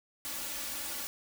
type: noise with comb filter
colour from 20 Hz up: white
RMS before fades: -38 dBFS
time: 0.25-1.07 s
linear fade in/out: 0 ms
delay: 3.5 ms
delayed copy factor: +0.95
effects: none